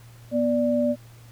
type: tone pair together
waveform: sine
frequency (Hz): 244 / 587.3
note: B3 / D5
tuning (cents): -21 / 0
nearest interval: octave + minor third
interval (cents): 1521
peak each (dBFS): -22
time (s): 0.31-0.96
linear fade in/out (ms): 50
effects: added 117 Hz sine -45 dBFS peak until 1.31 s + pink hiss -54 dBFS RMS until 1.31 s